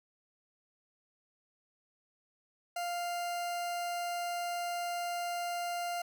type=tone; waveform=40% pulse; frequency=698.5 Hz; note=F5; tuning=in tune; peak=-33 dBFS; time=2.76-6.02 s; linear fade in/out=5 ms; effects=none